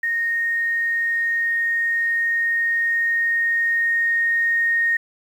sine tone with level ramp, 1854 Hz, A#6, 10 cents flat, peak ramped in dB -19 to -16 dBFS, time 0.03-4.97 s, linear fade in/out 5 ms, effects 8-bit

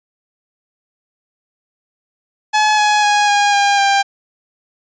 sawtooth tone with pitch steps, 852 / 840.3 / 828.7 / 817.3 / 806 / 794.9 Hz, G#5 / G#5 / G#5 / G#5 / G5 / G5, +44 / +20 / -4 / -28 / +48 / +24 cents, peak -7 dBFS, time 2.53-4.03 s, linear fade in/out 20 ms, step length 250 ms, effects resampled to 16000 Hz

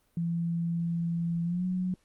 sine tone with pitch glide, 168.9 to 183.13 Hz, E3 to F#3, +42 to -18 cents, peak -27 dBFS, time 0.17-1.94 s, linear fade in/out 2 ms, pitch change +140 cents, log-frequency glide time 1.44-1.65 s, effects pink hiss -70 dBFS RMS until 2.04 s + Opus 32 kbps

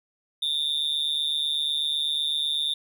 triangle tone with amplitude modulation, 3613 Hz, A7, 45 cents sharp, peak -18 dBFS, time 0.42-2.74 s, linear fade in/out 5 ms, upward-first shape sine, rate 148 Hz, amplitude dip 100%, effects none

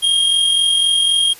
square tone with amplitude modulation, 3236 Hz, G#7, 46 cents flat, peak -11 dBFS, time 0.02-1.34 s, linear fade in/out 20 ms, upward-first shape sine, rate 43.9 Hz, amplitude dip 40%, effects white hiss -40 dBFS RMS until 1.39 s + resampled to 32000 Hz

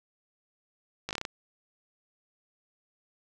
slowing click train, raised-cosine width 0.2 ms, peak -16 dBFS, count 7, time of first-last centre 1.09-1.252 s, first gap 18 ms, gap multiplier 1.16, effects none

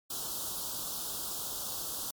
white band-stop noise, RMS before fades -37 dBFS, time 0.1-2.11 s, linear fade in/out 5 ms, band 1400 to 3200 Hz, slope 48 dB/octave, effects MP3 96 kbps

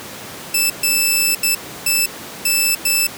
10% pulse tone bursts at uneven times, 2638 Hz, E7, 1 cent sharp, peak -5 dBFS, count 6, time 0.54-0.7 / 0.83-1.35 / 1.43-1.55 / 1.86-2.06 / 2.45-2.75 / 2.85-3.07 s, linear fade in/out 5 ms, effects pink hiss -32 dBFS RMS until 3.17 s + high-pass 150 Hz 12 dB/octave

